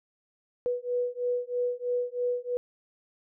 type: beating tone pair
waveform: sine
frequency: 489 / 492.1 Hz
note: B4 / B4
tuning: -17 / -6 cents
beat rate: 3.1 Hz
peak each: -30 dBFS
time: 0.66-2.57 s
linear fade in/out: 0 ms
effects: none